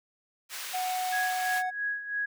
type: high-pass noise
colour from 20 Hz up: pink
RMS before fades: -38 dBFS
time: 0.49-1.63 s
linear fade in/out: 50 ms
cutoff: 1500 Hz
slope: 12 dB/octave
type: tone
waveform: triangle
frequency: 738 Hz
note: F#5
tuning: 5 cents flat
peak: -27 dBFS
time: 0.73-1.71 s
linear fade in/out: 20 ms
type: tone with tremolo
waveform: sine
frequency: 1661.2 Hz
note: G#6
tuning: in tune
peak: -27 dBFS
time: 1.12-2.26 s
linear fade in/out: 10 ms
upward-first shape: sine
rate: 3 Hz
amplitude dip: 70%
effects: none